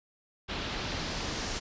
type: noise with low-pass filter sweep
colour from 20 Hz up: pink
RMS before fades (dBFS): -35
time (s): 0.48-1.6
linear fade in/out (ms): 20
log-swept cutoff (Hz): 3600 to 6400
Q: 1.6
effects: resampled to 16000 Hz